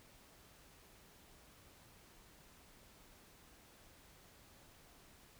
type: silence
effects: pink hiss -63 dBFS RMS until 5.39 s